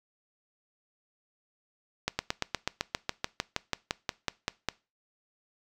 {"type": "slowing click train", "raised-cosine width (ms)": 0.2, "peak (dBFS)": -10, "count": 18, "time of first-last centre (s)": [2.08, 4.687], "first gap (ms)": 110, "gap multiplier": 1.04, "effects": ["noise-tail reverb RT60 0.3 s tail -22 dB re dry"]}